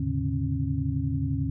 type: tone cluster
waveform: sine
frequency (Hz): 79.8 / 107.8 / 134.6 / 145.9 / 271.4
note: D#2 / A2 / C3 / D3 / C#4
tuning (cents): +44 / -35 / +49 / -11 / -36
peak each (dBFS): -31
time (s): 0-1.5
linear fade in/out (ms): 5
effects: none